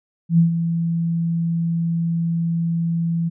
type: tone with ADSR envelope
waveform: sine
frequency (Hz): 167.3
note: E3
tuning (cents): +26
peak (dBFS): -9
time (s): 0.29-3.3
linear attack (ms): 93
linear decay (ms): 120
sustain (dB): -9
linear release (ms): 23
effects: none